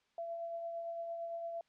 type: tone with tremolo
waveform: sine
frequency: 674 Hz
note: E5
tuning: 38 cents sharp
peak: -37 dBFS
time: 0.18-1.61 s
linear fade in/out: 2 ms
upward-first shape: triangle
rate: 8.8 Hz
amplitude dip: 35%
effects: white hiss -75 dBFS RMS until 1.68 s + low-pass 4000 Hz 12 dB/octave